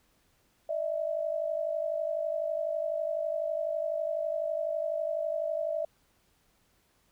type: tone pair together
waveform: sine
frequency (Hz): 601 / 653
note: D5 / E5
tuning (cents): +40 / -17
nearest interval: minor second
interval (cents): 143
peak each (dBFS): -32 / -31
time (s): 0.69-5.85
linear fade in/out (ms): 5
effects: pink hiss -69 dBFS RMS until 7.11 s